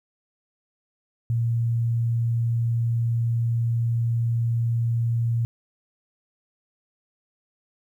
sine tone, 116.54 Hz, A#2, in tune, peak -20 dBFS, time 1.3-5.45 s, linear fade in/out 0 ms, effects 10-bit

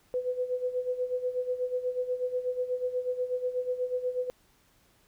sine tone with tremolo, 501 Hz, B4, 25 cents sharp, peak -25 dBFS, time 0.14-4.3 s, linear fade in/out 0 ms, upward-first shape sine, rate 8.2 Hz, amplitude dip 75%, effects pink hiss -65 dBFS RMS until 5.07 s

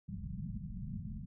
white low-pass noise, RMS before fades -42 dBFS, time 0.08-1.26 s, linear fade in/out 10 ms, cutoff 220 Hz, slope 96 dB/octave, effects none

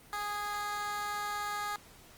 15% pulse tone with high-pass filter, 413.5 Hz, G#4, 8 cents flat, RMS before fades -36 dBFS, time 0.13-1.76 s, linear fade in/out 0 ms, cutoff 1000 Hz, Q 1.6, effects pink hiss -56 dBFS RMS until 2.17 s + Opus 32 kbps

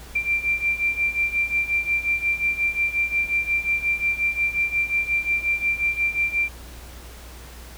sine beating tone pair, 2358 / 2363.6 Hz, D7 / D7, +6 / +10 cents, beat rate 5.6 Hz, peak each -25 / -22 dBFS, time 0.15-6.49 s, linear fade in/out 10 ms, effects added 60 Hz sine -40 dBFS peak until 7.77 s + pink hiss -44 dBFS RMS until 7.77 s

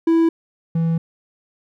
triangle tone pair in turn, 329.6 / 164.8 Hz, E4 / E3, 0 / 0 cents, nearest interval octave, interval 1200 cents, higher first, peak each -10 / -14 dBFS, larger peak first, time 0.07-0.29 / 0.75-0.98 s, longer second, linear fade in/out 5 ms, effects none

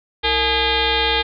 sine tone with frequency modulation, 2030 Hz, B6, 47 cents sharp, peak -15 dBFS, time 0.23-1.23 s, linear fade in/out 20 ms, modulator 393 Hz, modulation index 4.7, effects none

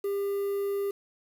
triangle tone with quantisation, 400 Hz, G4, 35 cents sharp, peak -25 dBFS, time 0.04-0.91 s, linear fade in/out 5 ms, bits 8, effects none

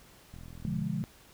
click train, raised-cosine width 5 ms, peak -35 dBFS, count 21, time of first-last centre 0.34-0.814 s, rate 42.2 Hz
sine chord, B diminished seventh, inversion none, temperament equal with one note detuned, 123.47 / 146.83 / 174.61 / 210.2 Hz, B2 / D3 / F3 / Ab3, 0 / 0 / 0 / +21 cents, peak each -39 / -35 / -34 / -35 dBFS, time 0.65-1.04 s, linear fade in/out 0 ms
effects pink hiss -57 dBFS RMS until 1.33 s

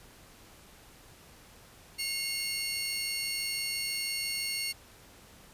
sawtooth tone cluster, 2160 / 2780 / 4426 Hz, C#7 / F7 / C#8, -45 / -9 / -3 cents, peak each -34 / -35 / -31 dBFS, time 1.98-4.73 s, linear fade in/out 20 ms, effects pink hiss -55 dBFS RMS until 5.53 s + resampled to 32000 Hz

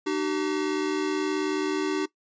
square tone pair together, 303.3 / 382.1 Hz, D#4 / G4, -44 / -44 cents, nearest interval major third, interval 400 cents, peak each -28 dBFS, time 0.06-2.06 s, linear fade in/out 10 ms, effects noise-tail reverb RT60 0.1 s tail -19 dB re dry + resampled to 16000 Hz

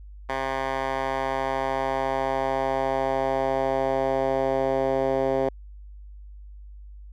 10% pulse tone with band-pass filter sweep, 133.8 Hz, C3, 39 cents sharp, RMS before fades -25 dBFS, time 0.29-5.49 s, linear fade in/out 5 ms, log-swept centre 1200 to 510 Hz, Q 1.5, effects added 50 Hz sine -40 dBFS peak until 7.12 s

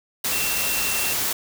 sine tone in noise, 2700 Hz, E7, 41 cents sharp, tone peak -28 dBFS, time 0.32-1.13 s, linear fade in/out 5 ms, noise white, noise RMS -24 dBFS, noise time 0.24-1.33 s, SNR -7 dB, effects none

